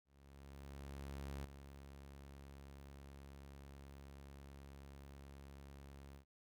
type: tone with ADSR envelope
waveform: sawtooth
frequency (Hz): 69.3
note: C#2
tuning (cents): 0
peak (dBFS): -40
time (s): 0.05-6.25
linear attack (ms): 1400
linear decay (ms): 3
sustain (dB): -10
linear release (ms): 92
effects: none